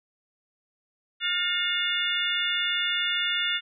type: tone cluster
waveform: sine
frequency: 1419 / 1800 / 2155 / 2834 / 3521 Hz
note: F6 / A6 / C#7 / F7 / A7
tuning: +27 / +39 / -49 / +25 / 0 cents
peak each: -31 / -35 / -32 / -28 / -29 dBFS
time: 1.2-3.61 s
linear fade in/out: 50 ms
effects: none